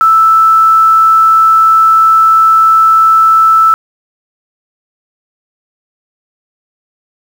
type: tone with quantisation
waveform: sine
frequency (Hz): 1318.5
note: E6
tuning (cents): 0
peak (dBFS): -3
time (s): 0.01-3.74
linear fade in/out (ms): 0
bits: 5
effects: none